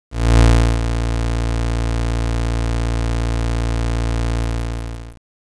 30% pulse tone with ADSR envelope, 57.3 Hz, A#1, 29 cents flat, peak -4 dBFS, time 0.11-5.21 s, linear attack 290 ms, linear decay 390 ms, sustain -10 dB, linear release 830 ms, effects resampled to 22050 Hz + 7-bit

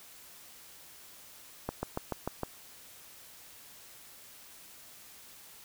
slowing click train, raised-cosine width 1 ms, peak -18 dBFS, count 6, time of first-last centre 1.69-2.433 s, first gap 140 ms, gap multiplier 1.03, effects white hiss -53 dBFS RMS until 5.64 s

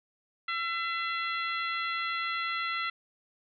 harmonic tone with a mistuned harmonic, 674 Hz, E5, 38 cents sharp, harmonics 2 / 3 / 4 / 5 / 6, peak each -33 / -34 / -39 / -40 / -43 dBFS, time 0.48-2.9 s, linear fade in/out 5 ms, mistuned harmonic 6, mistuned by +16 cents, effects none

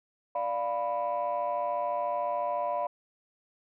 sine chord, B diminished, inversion first, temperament equal with one note detuned, 587.3 / 701.3 / 987.8 Hz, D5 / F5 / B5, 0 / +7 / 0 cents, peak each -31 dBFS, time 0.35-2.87 s, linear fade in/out 5 ms, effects tanh soft clip ceiling -22 dBFS

